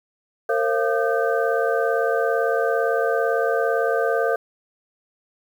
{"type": "tone cluster", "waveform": "sine", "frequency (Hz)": [457.2, 535, 684, 1213, 1546], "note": ["A#4", "C5", "F5", "D#6", "G6"], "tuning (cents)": [-34, 38, -36, -44, -24], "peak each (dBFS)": [-22, -24, -24, -30, -27], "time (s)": [0.49, 4.36], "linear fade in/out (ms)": 5, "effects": ["8-bit"]}